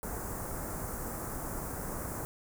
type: band-stop noise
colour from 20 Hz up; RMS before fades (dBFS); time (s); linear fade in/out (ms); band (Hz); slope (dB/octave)
pink; -38; 0.03-2.25; 0; 1500 to 7400; 24
effects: none